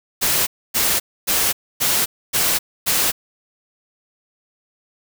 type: noise bursts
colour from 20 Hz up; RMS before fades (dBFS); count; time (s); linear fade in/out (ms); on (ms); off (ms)
white; -18; 6; 0.21-3.12; 20; 260; 270
effects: none